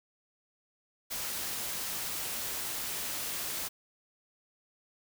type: noise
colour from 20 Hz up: white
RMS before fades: -36 dBFS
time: 1.1-3.69 s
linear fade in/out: 20 ms
effects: none